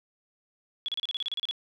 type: tone bursts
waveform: sine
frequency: 3377 Hz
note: G#7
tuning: 28 cents sharp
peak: -28 dBFS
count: 12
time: 0.86-1.511 s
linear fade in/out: 0 ms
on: 24 ms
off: 33 ms
effects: none